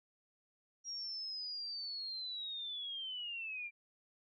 sine linear sweep, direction down, 5660 to 2349 Hz, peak -40 dBFS, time 0.84-3.71 s, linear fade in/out 50 ms, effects none

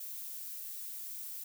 violet noise, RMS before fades -43 dBFS, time 0-1.44 s, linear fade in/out 5 ms, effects none

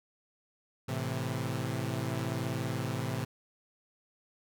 sawtooth chord, A minor, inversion none, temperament equal, 110 / 130.81 / 164.81 Hz, A2 / C3 / E3, 0 / 0 / 0 cents, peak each -32 / -31 / -35 dBFS, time 0.88-3.25 s, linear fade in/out 10 ms, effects none

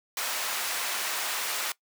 pink high-pass noise, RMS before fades -31 dBFS, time 0.17-1.72 s, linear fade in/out 2 ms, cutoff 960 Hz, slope 12 dB/octave, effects noise-tail reverb RT60 0.1 s tail -20 dB re dry

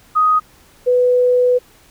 sine tone pair in turn, 1250 / 496.1 Hz, D#6 / B4, +8 / +8 cents, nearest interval octave + major third, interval 1600 cents, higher first, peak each -10 dBFS, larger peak neither, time 0.15-0.4 / 0.86-1.59 s, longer second, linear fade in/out 20 ms, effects pink hiss -49 dBFS RMS until 1.9 s

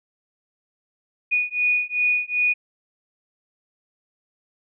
sine beating tone pair, 2464 / 2466.6 Hz, D#7 / D#7, -17 / -16 cents, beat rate 2.6 Hz, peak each -22 dBFS, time 1.31-2.54 s, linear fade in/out 20 ms, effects none

